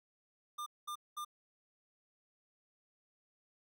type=tone bursts; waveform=square; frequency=1200 Hz; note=D6; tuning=37 cents sharp; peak=-40 dBFS; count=3; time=0.58-1.249 s; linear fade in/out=10 ms; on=83 ms; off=210 ms; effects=none